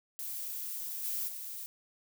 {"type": "noise with level steps", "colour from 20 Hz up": "violet", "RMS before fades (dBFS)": [-39, -35, -42], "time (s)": [0.19, 1.66], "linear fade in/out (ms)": 0, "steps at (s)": [1.03, 1.27], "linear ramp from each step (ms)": 20, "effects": []}